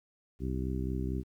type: harmonic tone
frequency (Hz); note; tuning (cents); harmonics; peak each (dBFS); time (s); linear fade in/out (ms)
64.4; C2; -27; 1 / 2 / 3 / 4 / 5 / 6; -34 / -37 / -39 / -40 / -41 / -42; 0.39-1.24; 50
effects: 11-bit